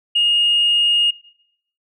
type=tone; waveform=sine; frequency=2852 Hz; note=F7; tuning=36 cents sharp; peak=-12 dBFS; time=0.15-1.11 s; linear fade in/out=10 ms; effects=noise-tail reverb RT60 0.7 s tail -19 dB re dry + tanh soft clip ceiling -8 dBFS